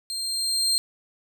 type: tone with level ramp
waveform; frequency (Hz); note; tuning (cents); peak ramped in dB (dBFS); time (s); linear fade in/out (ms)
30% pulse; 4186; C8; 0; -26 to -16; 0.1-0.78; 0
effects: none